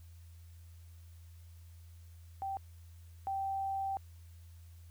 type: tone pair in turn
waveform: sine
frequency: 780 / 780 Hz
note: G5 / G5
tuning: -9 / -9 cents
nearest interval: unison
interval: 0 cents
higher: neither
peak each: -35 / -33 dBFS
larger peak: second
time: 2.42-2.57 / 3.27-3.97 s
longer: second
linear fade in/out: 0 ms
effects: added 84 Hz sine -51 dBFS peak until 4.9 s + white hiss -68 dBFS RMS until 4.9 s